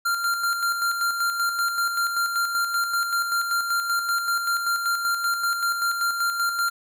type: tone with tremolo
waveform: square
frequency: 1387 Hz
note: F6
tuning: 12 cents flat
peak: -21 dBFS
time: 0.05-6.7 s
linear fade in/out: 10 ms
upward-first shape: square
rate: 5.2 Hz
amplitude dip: 45%
effects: 10-bit